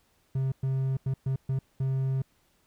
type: tone bursts at uneven times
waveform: triangle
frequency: 133.1 Hz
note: C3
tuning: 30 cents sharp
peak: -23 dBFS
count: 6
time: 0.35-0.52 / 0.63-0.97 / 1.06-1.14 / 1.26-1.36 / 1.49-1.59 / 1.8-2.22 s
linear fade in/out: 5 ms
effects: pink hiss -68 dBFS RMS until 2.66 s